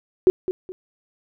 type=tone with echo; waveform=sine; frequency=370 Hz; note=F#4; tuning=in tune; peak=-9 dBFS; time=0.27-0.3 s; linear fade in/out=0 ms; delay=210 ms; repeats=2; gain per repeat=-11 dB; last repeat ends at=0.72 s; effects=none